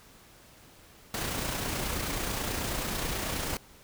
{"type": "noise with amplitude modulation", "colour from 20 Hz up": "pink", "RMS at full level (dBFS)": -31, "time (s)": [1.14, 3.57], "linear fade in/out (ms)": 2, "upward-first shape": "sine", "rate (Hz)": 29.3, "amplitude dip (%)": 35, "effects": ["pink hiss -55 dBFS RMS until 3.83 s"]}